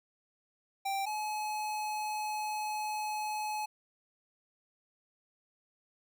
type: tone pair in turn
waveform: square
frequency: 784 / 851.2 Hz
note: G5 / G#5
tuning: 0 / +42 cents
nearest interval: minor second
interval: 142 cents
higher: second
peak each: -32 / -34 dBFS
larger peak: first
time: 0.85-1.06 / 1.06-3.66 s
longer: second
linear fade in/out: 10 ms
effects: none